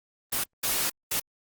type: noise bursts at uneven times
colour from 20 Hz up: white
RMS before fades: -27 dBFS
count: 3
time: 0.32-0.44 / 0.63-0.9 / 1.11-1.2 s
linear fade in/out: 10 ms
effects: Opus 24 kbps